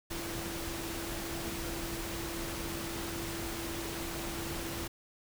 sine tone in noise, 335.4 Hz, E4, 30 cents sharp, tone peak -41 dBFS, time 0.1-4.88 s, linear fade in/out 10 ms, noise pink, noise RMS -39 dBFS, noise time 0.1-4.88 s, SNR -5 dB, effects none

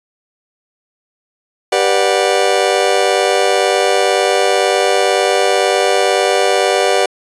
40% pulse chord, G major seventh, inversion none, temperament just, 392 / 490 / 588 / 735 Hz, G4 / B4 / D5 / F#5, 0 / -14 / +2 / -12 cents, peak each -16 dBFS, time 1.72-7.06 s, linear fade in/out 5 ms, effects resampled to 22050 Hz

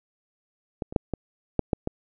clicks, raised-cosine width 2 ms, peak -15 / -23 / -6 / -14 / -7 / -8 / -13 dBFS, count 7, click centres 0.822 / 0.925 / 0.962 / 1.137 / 1.593 / 1.732 / 1.874 s, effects none

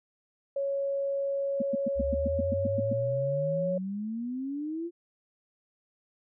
sine tone, 554.4 Hz, C#5, in tune, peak -27 dBFS, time 0.56-3.78 s, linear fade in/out 5 ms
sine tone bursts, 232.9 Hz, A#3, 1 cent flat, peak -26 dBFS, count 11, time 1.6-2.931 s, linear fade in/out 5 ms, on 21 ms, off 110 ms
sine exponential sweep, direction up, 65.41 to 349.2 Hz, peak -31 dBFS, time 1.95-4.91 s, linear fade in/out 50 ms
effects none

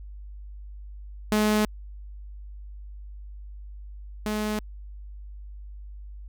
sawtooth tone pair in turn, 212.6 / 212.6 Hz, G#3 / G#3, +41 / +41 cents, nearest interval unison, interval 0 cents, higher neither, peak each -16 / -22 dBFS, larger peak first, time 1.32-1.65 / 4.26-4.59 s, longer neither, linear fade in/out 0 ms, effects added 50 Hz sine -38 dBFS peak until 6.28 s

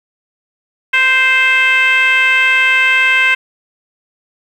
sine tone with frequency modulation, 2093 Hz, C7, in tune, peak -7 dBFS, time 0.93-3.35 s, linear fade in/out 10 ms, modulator 528 Hz, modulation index 1.4, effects tanh soft clip ceiling -4 dBFS + 7-bit

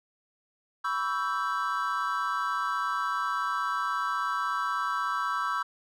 triangle chord, C# half-diminished seventh, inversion third, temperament equal with one note detuned, 987.8 / 1124.2 / 1318.5 / 1568 Hz, B5 / C#6 / E6 / G6, 0 / +24 / 0 / 0 cents, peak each -33 / -30 / -29 / -33 dBFS, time 0.84-5.63 s, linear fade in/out 10 ms, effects none

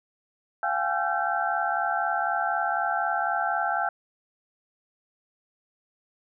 sine tone cluster, 691 / 769 / 833 / 1353 / 1548 Hz, F5 / G5 / G#5 / E6 / G6, -19 / -33 / +5 / +45 / -22 cents, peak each -30 dBFS, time 0.63-3.89 s, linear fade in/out 2 ms, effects none

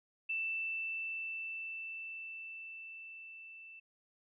sine tone with level ramp, 2659 Hz, E7, 14 cents sharp, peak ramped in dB -33 to -50 dBFS, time 0.29-3.8 s, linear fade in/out 10 ms, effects none

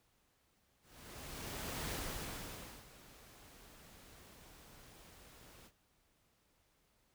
pink noise with ADSR envelope, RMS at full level -41 dBFS, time 0.81-5.72 s, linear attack 1100 ms, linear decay 950 ms, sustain -18 dB, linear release 62 ms, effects pink hiss -75 dBFS RMS until 7.14 s

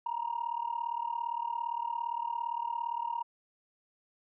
sine tone with amplitude modulation, 941 Hz, A#5, 16 cents sharp, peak -27 dBFS, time 0.06-3.23 s, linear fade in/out 5 ms, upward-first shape sine, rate 37.5 Hz, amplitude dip 90%, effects tanh soft clip ceiling -25 dBFS

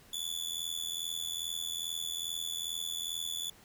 sawtooth tone with amplitude modulation, 3456 Hz, A7, 32 cents flat, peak -28 dBFS, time 0.13-3.5 s, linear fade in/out 5 ms, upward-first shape sine, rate 82.4 Hz, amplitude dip 85%, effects pink hiss -59 dBFS RMS until 3.64 s

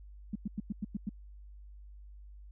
sine tone bursts, 205.3 Hz, G#3, 20 cents flat, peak -31 dBFS, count 7, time 0.33-1.093 s, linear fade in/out 5 ms, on 25 ms, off 98 ms, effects added 50 Hz sine -48 dBFS peak until 2.51 s

